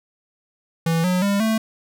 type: tone with pitch steps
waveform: square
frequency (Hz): 164.81 / 181.81 / 200.6 / 221.3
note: E3 / F#3 / G3 / A3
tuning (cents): 0 / -30 / +40 / +10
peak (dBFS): -18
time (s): 0.86-1.58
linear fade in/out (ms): 5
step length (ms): 180
effects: none